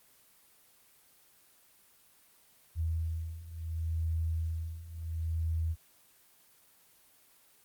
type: beating tone pair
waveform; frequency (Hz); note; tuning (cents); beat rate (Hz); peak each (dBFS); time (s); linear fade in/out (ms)
sine; 80.9 / 81.61; E2 / E2; -32 / -17; 0.71; -36 / -33; 2.75-5.76; 50
effects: white hiss -63 dBFS RMS until 7.64 s + Opus 24 kbps